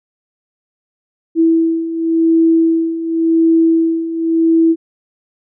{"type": "beating tone pair", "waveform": "sine", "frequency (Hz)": [327.2, 328.11], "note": ["E4", "E4"], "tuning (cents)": [-13, -8], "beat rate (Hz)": 0.91, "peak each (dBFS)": [-16, -11], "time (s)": [1.35, 4.76], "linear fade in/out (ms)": 50, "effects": []}